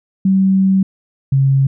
sine tone pair in turn, 191.6 / 135.81 Hz, G3 / C#3, -39 / -35 cents, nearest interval tritone, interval 596 cents, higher first, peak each -9 dBFS, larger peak neither, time 0.25-0.83 / 1.32-1.67 s, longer first, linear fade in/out 5 ms, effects none

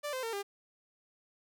sawtooth tone with pitch steps, 587.3 / 517.2 / 455.5 / 401.1 Hz, D5 / C5 / A#4 / G4, 0 / -20 / -40 / +40 cents, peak -31 dBFS, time 0.03-0.43 s, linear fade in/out 20 ms, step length 100 ms, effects none

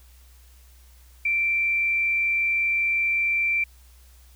sine tone with frequency modulation, 2349 Hz, D7, in tune, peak -20 dBFS, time 1.25-3.64 s, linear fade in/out 5 ms, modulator 85.2 Hz, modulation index 0.31, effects added 62 Hz sine -49 dBFS peak until 4.35 s + white hiss -58 dBFS RMS until 4.35 s

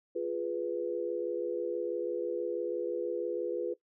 sine chord, F diminished, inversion none, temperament equal, 349.2 / 415.3 / 493.9 Hz, F4 / Ab4 / Cb5, 0 / 0 / 0 cents, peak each -35 / -37 / -34 dBFS, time 0.15-3.74 s, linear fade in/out 10 ms, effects noise-tail reverb RT60 0.1 s tail -18 dB re dry

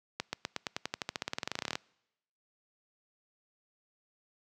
accelerating click train, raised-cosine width 0.2 ms, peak -15 dBFS, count 26, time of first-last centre 0.2-1.755 s, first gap 130 ms, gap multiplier 0.93, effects noise-tail reverb RT60 0.9 s tail -26 dB re dry + high-pass 100 Hz 12 dB/octave

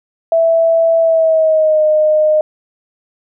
sine tone with pitch glide, 659.3 to 615.1 Hz, E5 to D#5, 0 to -20 cents, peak -8 dBFS, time 0.32-2.41 s, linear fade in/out 2 ms, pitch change -120 cents, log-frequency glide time 1-1.83 s, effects none

